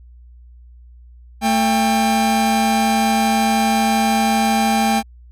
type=tone pair together; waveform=45% pulse; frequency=221.8 / 797.3 Hz; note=A3 / G5; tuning=+14 / +29 cents; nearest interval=octave + minor seventh; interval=2215 cents; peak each=-17 dBFS; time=1.41-5.03 s; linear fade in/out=50 ms; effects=added 60 Hz sine -40 dBFS peak until 5.31 s + resampled to 32000 Hz